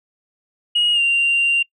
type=tone with pitch glide; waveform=sine; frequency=2885 to 2774 Hz; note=F#7 to F7; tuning=-44 to -12 cents; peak=-12 dBFS; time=0.75-1.63 s; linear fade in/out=10 ms; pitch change=-68 cents; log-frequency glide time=0.93-1.01 s; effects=noise-tail reverb RT60 0.1 s tail -26 dB re dry + tanh soft clip ceiling -11 dBFS